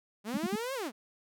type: linear two-way sweep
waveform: sawtooth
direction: up then down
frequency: 194.8 to 554.4 to 194.8 Hz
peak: -30 dBFS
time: 0.24-0.92 s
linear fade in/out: 50 ms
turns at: 0.74 s
type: tone bursts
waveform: sine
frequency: 214.9 Hz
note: A3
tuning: 41 cents flat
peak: -28 dBFS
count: 3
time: 0.34-0.558 s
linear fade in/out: 5 ms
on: 34 ms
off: 58 ms
effects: none